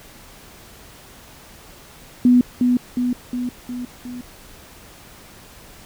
sine tone with echo, 246.9 Hz, B3, in tune, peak -9 dBFS, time 2.25-2.41 s, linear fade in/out 2 ms, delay 360 ms, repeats 5, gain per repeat -4 dB, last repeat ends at 4.21 s, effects pink hiss -44 dBFS RMS until 5.85 s

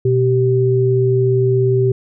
sine tone pair together, 123.47 / 387.4 Hz, B2 / G4, 0 / -20 cents, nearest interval octave + minor sixth, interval 1980 cents, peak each -14 dBFS, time 0.05-1.92 s, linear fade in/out 5 ms, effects none

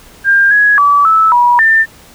sine tone with pitch steps, 1600 / 1671 / 1150 / 1309 / 967 / 1791 Hz, G6 / G#6 / D6 / E6 / B5 / A6, +35 / +10 / -37 / -13 / -37 / +30 cents, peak -5 dBFS, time 0.24-1.86 s, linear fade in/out 50 ms, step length 270 ms, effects pink hiss -40 dBFS RMS until 2.14 s

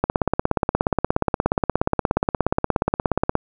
click train, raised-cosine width 1 ms, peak -3 dBFS, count 57, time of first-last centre 0.04-3.354 s, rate 16.9 Hz, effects none

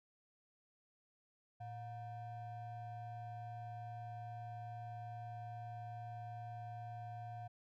triangle ring-modulated tone, 414.8 Hz, G#4, 2 cents flat, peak -40 dBFS, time 1.6-7.48 s, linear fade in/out 10 ms, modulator 302 Hz, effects none

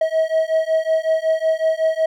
triangle beating tone pair, 638 / 643.4 Hz, D#5 / E5, +43 / -42 cents, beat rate 5.4 Hz, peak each -17 dBFS, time 0.01-2.06 s, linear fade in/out 5 ms, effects none

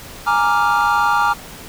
triangle chord, Bb dominant seventh, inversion third, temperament equal, 830.6 / 932.3 / 1174.7 / 1396.9 Hz, Ab5 / Bb5 / D6 / F6, 0 / 0 / 0 / 0 cents, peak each -17 dBFS, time 0.26-1.34 s, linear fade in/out 20 ms, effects pink hiss -36 dBFS RMS until 1.68 s

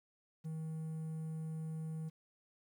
triangle tone with quantisation, 159 Hz, D#3, 38 cents sharp, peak -37 dBFS, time 0.44-2.1 s, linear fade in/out 20 ms, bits 11, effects none

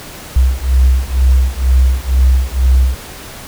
sine beating tone pair, 63.3 / 65.4 Hz, B1 / C2, +43 / 0 cents, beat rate 2.1 Hz, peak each -11 dBFS, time 0.36-2.95 s, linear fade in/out 5 ms, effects pink hiss -31 dBFS RMS until 3.47 s

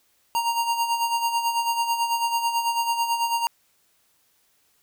square tone with tremolo, 932.3 Hz, A#5, in tune, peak -20 dBFS, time 0.35-3.47 s, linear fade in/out 0 ms, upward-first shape sine, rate 9.1 Hz, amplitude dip 60%, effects white hiss -65 dBFS RMS until 4.82 s

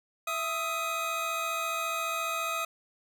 25% pulse tone pair together, 665 / 1255.4 Hz, E5 / D#6, +15 / +15 cents, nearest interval major seventh, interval 1100 cents, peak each -32 / -27 dBFS, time 0.27-2.65 s, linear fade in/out 5 ms, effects none

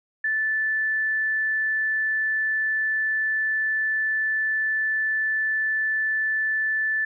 sine tone, 1753 Hz, A6, 7 cents flat, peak -21 dBFS, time 0.24-7.05 s, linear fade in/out 5 ms, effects none

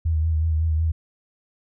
sine tone with vibrato, 79.7 Hz, D#2, 42 cents sharp, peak -18 dBFS, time 0.05-0.92 s, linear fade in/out 10 ms, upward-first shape sine, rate 5.4 Hz, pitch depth 44 cents each way, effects none

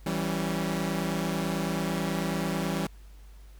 sawtooth chord, C# diminished, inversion first, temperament equal with one note detuned, 164.81 / 193.97 / 277.2 Hz, E3 / G3 / C#4, 0 / -18 / 0 cents, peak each -27 / -27 / -31 dBFS, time 0.06-2.87 s, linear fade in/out 5 ms, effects added 50 Hz sine -46 dBFS peak until 3.59 s + pink hiss -61 dBFS RMS until 3.59 s

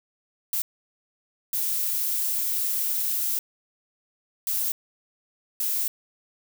violet noise bursts at uneven times, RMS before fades -26 dBFS, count 4, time 0.53-0.62 / 1.53-3.39 / 4.47-4.72 / 5.6-5.88 s, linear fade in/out 2 ms, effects none

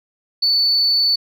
sine tone, 4484 Hz, C#8, 19 cents sharp, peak -12 dBFS, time 0.42-1.16 s, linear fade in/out 10 ms, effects tanh soft clip ceiling -9 dBFS

